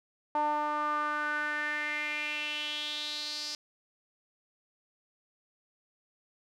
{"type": "tone with band-pass filter sweep", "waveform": "sawtooth", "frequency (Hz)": 298.8, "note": "D4", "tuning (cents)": 30, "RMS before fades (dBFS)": -33, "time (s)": [0.35, 3.55], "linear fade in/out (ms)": 2, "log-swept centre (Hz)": [870, 5000], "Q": 5.2, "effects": []}